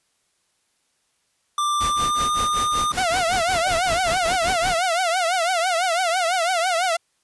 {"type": "tone with pitch glide", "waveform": "square", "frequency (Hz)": [1182, 1213.8], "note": ["D6", "D#6"], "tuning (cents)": [11, -43], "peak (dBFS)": -20, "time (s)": [1.58, 2.92], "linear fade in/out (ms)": 2, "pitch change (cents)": 46, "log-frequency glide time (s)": [1.88, 2.29]}
{"type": "noise with tremolo", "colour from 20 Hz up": "pink", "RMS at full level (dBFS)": -28, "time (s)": [1.8, 4.8], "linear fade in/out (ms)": 10, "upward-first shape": "sine", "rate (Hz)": 5.3, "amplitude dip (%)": 95}
{"type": "tone with vibrato", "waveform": "sawtooth", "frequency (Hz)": 705, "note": "F5", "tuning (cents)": 16, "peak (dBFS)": -15, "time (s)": [2.97, 6.97], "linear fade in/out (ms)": 10, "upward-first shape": "triangle", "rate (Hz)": 6, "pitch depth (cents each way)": 160}
{"type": "tone with exponential growth", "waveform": "sine", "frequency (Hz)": 603, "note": "D5", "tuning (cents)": 46, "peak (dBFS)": -23, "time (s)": [3.56, 3.68], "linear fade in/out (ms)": 5, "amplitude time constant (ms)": 26}
{"effects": ["white hiss -68 dBFS RMS until 7.23 s", "resampled to 24000 Hz"]}